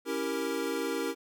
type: chord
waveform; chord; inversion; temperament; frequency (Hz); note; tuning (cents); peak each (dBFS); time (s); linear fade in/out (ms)
square; C# diminished seventh; none; equal; 277.2 / 329.6 / 392 / 466.2; C#4 / E4 / G4 / Bb4; 0 / 0 / 0 / 0; -37 / -37 / -37 / -35; 0.05-1.15; 50
effects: none